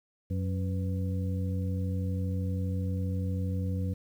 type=harmonic tone with a mistuned harmonic; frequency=92.5 Hz; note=F#2; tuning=in tune; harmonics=1 / 2 / 3 / 5; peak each=-29 / -35 / -41 / -43 dBFS; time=0.3-3.94 s; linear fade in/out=10 ms; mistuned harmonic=5; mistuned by=+110 cents; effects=10-bit